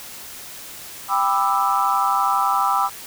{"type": "chord", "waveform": "sine", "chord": "E minor seventh", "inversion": "first", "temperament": "just", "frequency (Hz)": [791.1, 988.9, 1186.7, 1318.5], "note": ["G5", "B5", "D6", "E6"], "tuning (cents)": [16, 2, 18, 0], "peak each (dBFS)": -22, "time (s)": [1.08, 2.9], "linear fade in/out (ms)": 50, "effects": ["white hiss -37 dBFS RMS until 3.06 s"]}